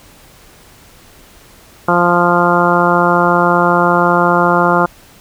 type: harmonic tone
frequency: 174.61 Hz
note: F3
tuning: in tune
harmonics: 1 / 2 / 3 / 4 / 5 / 6 / 7 / 8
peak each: -17 / -17 / -17 / -17 / -17 / -17 / -17 / -17 dBFS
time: 1.88-4.86 s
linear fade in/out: 5 ms
effects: pink hiss -43 dBFS RMS until 5.2 s